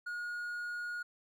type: tone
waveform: triangle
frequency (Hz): 1440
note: F#6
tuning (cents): -47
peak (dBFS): -35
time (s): 0.06-1.03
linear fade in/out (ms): 10
effects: none